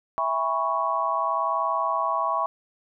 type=chord; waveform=sine; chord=C# minor seventh; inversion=first; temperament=equal with one note detuned; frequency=659.3 / 811.2 / 987.8 / 1108.7 Hz; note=E5 / G#5 / B5 / C#6; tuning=0 / -41 / 0 / 0 cents; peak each=-29 / -31 / -28 / -25 dBFS; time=0.18-2.46 s; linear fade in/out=0 ms; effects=none